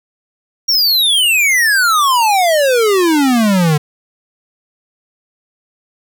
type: exponential sweep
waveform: square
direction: down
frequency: 5680 to 145.4 Hz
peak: -10 dBFS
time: 0.68-3.78 s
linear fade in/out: 10 ms
effects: none